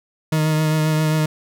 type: tone with vibrato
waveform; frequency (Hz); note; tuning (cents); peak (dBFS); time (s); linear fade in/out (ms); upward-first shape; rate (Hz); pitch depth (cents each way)
40% pulse; 155.56; D#3; 0; -15; 0.32-1.26; 5; triangle; 7.5; 23
effects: none